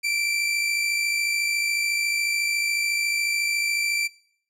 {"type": "tone pair together", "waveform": "sawtooth", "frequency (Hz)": [2295, 2349], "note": ["D7", "D7"], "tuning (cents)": [-40, 0], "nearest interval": "unison", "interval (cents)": 40, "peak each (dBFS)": [-27, -20], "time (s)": [0.03, 4.08], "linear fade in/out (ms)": 20, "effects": ["noise-tail reverb RT60 0.6 s tail -19 dB re dry", "low-pass 11000 Hz 12 dB/octave"]}